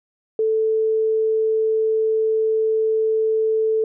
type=tone; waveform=sine; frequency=440 Hz; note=A4; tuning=in tune; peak=-16 dBFS; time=0.39-3.84 s; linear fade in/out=2 ms; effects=none